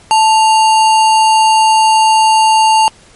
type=tone with sample-and-hold; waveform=sine; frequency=880 Hz; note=A5; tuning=in tune; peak=-5 dBFS; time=0.11-2.88 s; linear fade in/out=0 ms; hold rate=3675 Hz; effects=pink hiss -43 dBFS RMS until 3.15 s + MP3 48 kbps